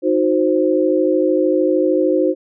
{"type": "chord", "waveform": "sine", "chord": "C diminished", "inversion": "first", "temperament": "equal with one note detuned", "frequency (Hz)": [311.1, 364.3, 523.3], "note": ["Eb4", "Gb4", "C5"], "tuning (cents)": [0, -27, 0], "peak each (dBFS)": -17, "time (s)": [0.02, 2.35], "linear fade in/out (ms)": 50, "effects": []}